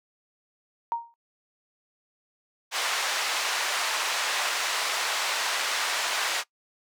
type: tone with exponential decay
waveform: sine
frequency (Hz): 932.3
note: A#5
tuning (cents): 0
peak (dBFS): -21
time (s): 0.92-1.14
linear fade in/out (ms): 0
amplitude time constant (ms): 46
type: band-pass noise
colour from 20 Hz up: pink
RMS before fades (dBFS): -28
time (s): 2.71-6.44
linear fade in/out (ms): 50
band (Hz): 900 to 6700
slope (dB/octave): 12
effects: noise-tail reverb RT60 0.1 s tail -21 dB re dry + high-pass 400 Hz 12 dB/octave